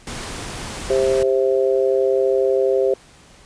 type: noise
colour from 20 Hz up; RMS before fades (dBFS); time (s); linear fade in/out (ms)
pink; -30; 0.07-1.23; 2
type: harmonic tone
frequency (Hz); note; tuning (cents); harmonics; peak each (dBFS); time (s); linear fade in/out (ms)
132.2; C3; +18; 3 / 4 / 5; -17 / -18 / -26; 0.9-2.94; 2
effects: pink hiss -48 dBFS RMS until 3.45 s + resampled to 22050 Hz